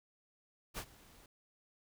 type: noise with ADSR envelope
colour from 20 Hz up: pink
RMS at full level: -40 dBFS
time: 0.74-1.26 s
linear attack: 40 ms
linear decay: 67 ms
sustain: -21 dB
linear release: 3 ms
effects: none